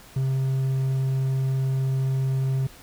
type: tone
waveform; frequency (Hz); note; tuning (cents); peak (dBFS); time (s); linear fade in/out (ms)
triangle; 133; C3; +29; -19; 0.16-2.67; 5
effects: pink hiss -48 dBFS RMS until 2.82 s